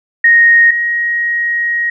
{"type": "tone pair in turn", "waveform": "sine", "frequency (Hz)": [1864.7, 1885.3], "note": ["A#6", "A#6"], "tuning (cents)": [0, 19], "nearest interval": "unison", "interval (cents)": 19, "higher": "second", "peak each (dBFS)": [-4, -12], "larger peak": "first", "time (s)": [[0.24, 0.71], [0.71, 1.9]], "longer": "second", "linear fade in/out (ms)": 5, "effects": []}